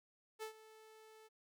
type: tone with ADSR envelope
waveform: sawtooth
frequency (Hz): 437.6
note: A4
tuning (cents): -9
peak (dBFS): -38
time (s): 0.39-1.29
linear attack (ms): 36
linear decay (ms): 100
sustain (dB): -17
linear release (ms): 28
effects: none